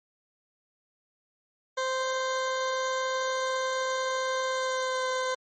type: tone with pitch glide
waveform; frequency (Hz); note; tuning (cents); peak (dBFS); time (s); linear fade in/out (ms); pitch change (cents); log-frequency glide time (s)
20% pulse; 521 to 515; C5 to C5; -7 to -28; -22; 1.77-5.35; 10; -21; 4.48-5.07
effects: MP3 32 kbps